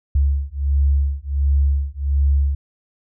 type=beating tone pair; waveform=sine; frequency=69.3 / 70.7 Hz; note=C#2 / C#2; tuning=0 / +35 cents; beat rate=1.4 Hz; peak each=-18 / -18 dBFS; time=0.15-2.55 s; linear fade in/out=5 ms; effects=none